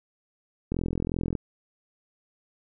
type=click train; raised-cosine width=3 ms; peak=-15 dBFS; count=28; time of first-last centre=0.72-1.352 s; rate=42.7 Hz; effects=none

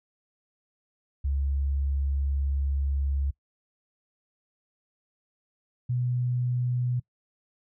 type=tone pair in turn; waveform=sine; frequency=69.3 / 123.72 Hz; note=C#2 / B2; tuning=0 / +3 cents; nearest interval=minor seventh; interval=1003 cents; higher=second; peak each=-24 dBFS; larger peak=neither; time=1.24-3.31 / 5.89-7 s; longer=first; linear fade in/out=10 ms; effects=noise-tail reverb RT60 0.1 s tail -22 dB re dry

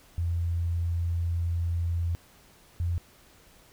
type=tone pair in turn; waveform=sine; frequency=85.2 / 86.39 Hz; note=F2 / F2; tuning=-42 / -18 cents; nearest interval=unison; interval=24 cents; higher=second; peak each=-25 dBFS; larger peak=neither; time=0.18-2.15 / 2.8-2.98 s; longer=first; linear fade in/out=0 ms; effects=pink hiss -57 dBFS RMS until 3.72 s

